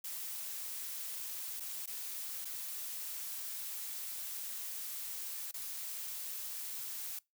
blue noise with dropouts, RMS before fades -42 dBFS, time 0.04-7.19 s, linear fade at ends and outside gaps 5 ms, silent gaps 1.599-1.604 / 1.86-1.874 / 2.448-2.452 / 5.513-5.54 s, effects noise-tail reverb RT60 0.2 s tail -23 dB re dry

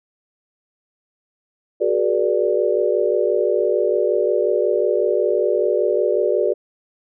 sine chord, G# half-diminished seventh, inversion third, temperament equal with one note detuned, 370 / 415.3 / 481.2 / 587.3 Hz, F#4 / G#4 / B4 / D5, 0 / 0 / -45 / 0 cents, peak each -21 dBFS, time 1.8-6.54 s, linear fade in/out 20 ms, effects none

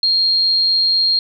sine tone, 4228 Hz, C8, 17 cents sharp, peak -12 dBFS, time 0.03-1.19 s, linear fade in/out 2 ms, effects none

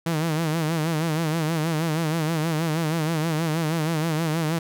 sawtooth tone with vibrato, 160 Hz, D#3, 49 cents sharp, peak -18 dBFS, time 0.06-4.59 s, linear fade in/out 5 ms, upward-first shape sine, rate 6.3 Hz, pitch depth 93 cents each way, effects none

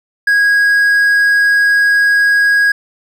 triangle tone, 1648 Hz, G#6, 14 cents flat, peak -6 dBFS, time 0.27-2.72 s, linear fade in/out 5 ms, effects none

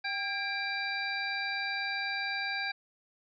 harmonic tone with a mistuned harmonic, 784 Hz, G5, in tune, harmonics 1 / 2 / 3 / 5 / 6, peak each -39 / -35 / -36 / -41 / -41 dBFS, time 0.04-2.72 s, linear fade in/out 10 ms, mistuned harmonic 2, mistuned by +57 cents, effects none

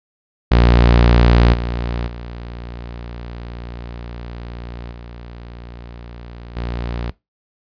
sawtooth tone with level steps, 59 Hz, A#1, 22 cents sharp, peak -5 / -16 / -25 / -29 / -18 dBFS, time 0.51-7.11 s, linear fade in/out 10 ms, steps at 1.53 / 2.07 / 4.91 / 6.56 s, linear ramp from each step 10 ms, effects noise-tail reverb RT60 0.2 s tail -20 dB re dry + resampled to 11025 Hz

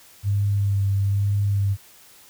sine tone with vibrato, 99.9 Hz, G2, 33 cents sharp, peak -18 dBFS, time 0.23-1.77 s, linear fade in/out 50 ms, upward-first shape sine, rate 1.1 Hz, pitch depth 23 cents each way, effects white hiss -50 dBFS RMS until 2.29 s

